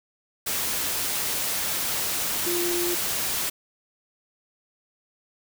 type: tone in noise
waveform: sine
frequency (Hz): 349.2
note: F4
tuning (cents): 0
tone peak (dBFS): -26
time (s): 2.46-2.95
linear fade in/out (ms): 10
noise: white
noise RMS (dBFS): -27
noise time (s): 0.46-3.5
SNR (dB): -2
effects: none